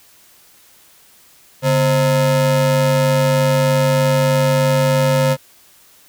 square ring-modulated tone, 193.3 Hz, G3, 24 cents flat, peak -10 dBFS, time 1.62-5.37 s, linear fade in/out 50 ms, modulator 335 Hz, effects white hiss -49 dBFS RMS until 6.08 s

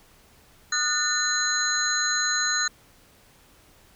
sine tone cluster, 1233 / 1466 / 1793 / 4072 / 6650 Hz, D#6 / F#6 / A6 / C8 / G#8, -16 / -16 / +32 / -48 / +1 cents, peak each -32 / -28 / -29 / -27 / -27 dBFS, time 0.72-2.68 s, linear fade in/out 5 ms, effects pink hiss -56 dBFS RMS until 3.95 s

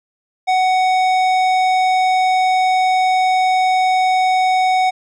triangle tone with tanh clipping, 745 Hz, F#5, 12 cents sharp, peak -14 dBFS, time 0.47-4.91 s, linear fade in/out 20 ms, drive 18 dB, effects none

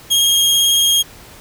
sawtooth tone with vibrato, 3251 Hz, G#7, 38 cents flat, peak -8 dBFS, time 0.1-1.03 s, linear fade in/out 20 ms, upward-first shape square, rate 18 Hz, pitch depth 11 cents each way, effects pink hiss -40 dBFS RMS until 1.4 s

